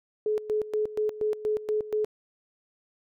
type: tone with tremolo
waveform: sine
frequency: 426.8 Hz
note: G#4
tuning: 47 cents sharp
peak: -23 dBFS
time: 0.26-2.05 s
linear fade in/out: 2 ms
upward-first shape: square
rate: 4.2 Hz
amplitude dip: 80%
effects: none